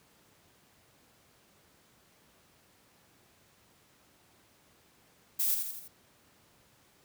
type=noise with echo; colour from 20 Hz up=violet; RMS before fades=-29 dBFS; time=5.39-5.55 s; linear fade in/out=10 ms; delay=83 ms; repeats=4; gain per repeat=-5 dB; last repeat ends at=5.882 s; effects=pink hiss -64 dBFS RMS until 7.04 s + high-pass 80 Hz 12 dB/octave